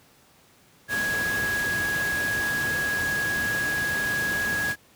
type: tone in noise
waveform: sine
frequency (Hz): 1660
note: G#6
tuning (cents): -1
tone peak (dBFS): -24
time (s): 0.88-4.76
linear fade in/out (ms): 50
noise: pink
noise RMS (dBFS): -32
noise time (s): 0.88-4.76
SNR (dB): +5
effects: pink hiss -57 dBFS RMS until 4.95 s + high-pass 80 Hz 12 dB/octave